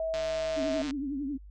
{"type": "tone with pitch glide", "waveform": "sine", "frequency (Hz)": [646, 641.2], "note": ["E5", "E5"], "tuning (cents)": [-35, -48], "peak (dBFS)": -28, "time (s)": [0, 0.82], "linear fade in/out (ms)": 2, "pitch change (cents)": -13, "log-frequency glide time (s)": [0.17, 0.71]}
{"type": "click train", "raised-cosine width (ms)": 0.2, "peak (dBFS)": -22, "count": 117, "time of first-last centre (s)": [0.14, 0.908], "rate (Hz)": 151}
{"type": "tone with vibrato", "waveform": "sine", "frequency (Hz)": 280, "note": "C#4", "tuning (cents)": 18, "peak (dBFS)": -30, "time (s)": [0.56, 1.38], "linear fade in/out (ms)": 20, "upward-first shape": "triangle", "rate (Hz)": 11, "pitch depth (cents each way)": 130}
{"effects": ["added 50 Hz sine -45 dBFS peak until 1.5 s", "MP3 64 kbps"]}